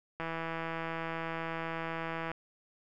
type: click train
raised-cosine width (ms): 0.5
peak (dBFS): -22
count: 348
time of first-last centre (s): 0.2-2.316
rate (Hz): 164
effects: none